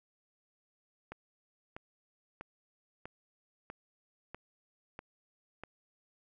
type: click train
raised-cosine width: 0.5 ms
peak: -28 dBFS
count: 8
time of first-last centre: 1.12-5.636 s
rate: 1.55 Hz
effects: none